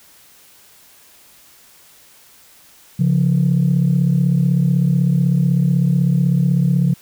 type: tone pair together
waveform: sine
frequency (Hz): 138.59 / 174.61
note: C#3 / F3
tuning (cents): 0 / 0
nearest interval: major third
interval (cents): 400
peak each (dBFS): -14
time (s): 2.99-6.94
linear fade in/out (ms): 10
effects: tanh soft clip ceiling -7 dBFS + white hiss -48 dBFS RMS until 7.01 s